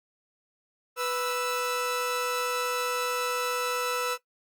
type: tone pair together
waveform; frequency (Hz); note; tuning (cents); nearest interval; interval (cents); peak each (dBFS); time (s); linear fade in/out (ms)
sawtooth; 493.9 / 1318.6; B4 / E6; 0 / 0; octave + perfect fourth; 1700; -26; 0.96-4.18; 50
effects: noise-tail reverb RT60 0.1 s tail -17 dB re dry + Opus 32 kbps